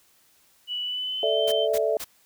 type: tone with pitch glide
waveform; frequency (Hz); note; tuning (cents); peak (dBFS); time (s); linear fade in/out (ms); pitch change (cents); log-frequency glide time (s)
sine; 2954 to 3099; F#7 to G7; -3 to -21; -27; 0.67-1.68; 50; +82; 0.82-1.41
type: chord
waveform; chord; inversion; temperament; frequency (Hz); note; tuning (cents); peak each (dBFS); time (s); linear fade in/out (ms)
sine; A suspended fourth; none; equal; 440 / 587.3 / 659.3; A4 / D5 / E5; 0 / 0 / 0; -25 / -26 / -25; 1.23-1.97; 2
type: noise bursts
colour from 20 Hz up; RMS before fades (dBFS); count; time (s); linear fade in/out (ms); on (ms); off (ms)
white; -34; 3; 1.47-2.046; 10; 52; 210
effects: white hiss -61 dBFS RMS until 2.25 s

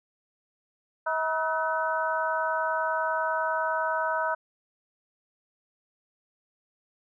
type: harmonic tone with a mistuned harmonic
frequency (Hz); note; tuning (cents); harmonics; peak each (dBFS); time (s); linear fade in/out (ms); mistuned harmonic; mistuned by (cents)
320; D#4; +49; 2 / 3 / 4 / 5; -30 / -29 / -32 / -31; 1.06-4.35; 10; 5; -100
effects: none

